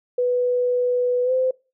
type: tone with pitch glide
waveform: sine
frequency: 493.9 to 515.8 Hz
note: B4 to C5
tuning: 0 to -25 cents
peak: -17 dBFS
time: 0.18-1.51 s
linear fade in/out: 5 ms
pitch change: +75 cents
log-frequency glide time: 1.24-1.32 s
effects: noise-tail reverb RT60 0.3 s tail -23 dB re dry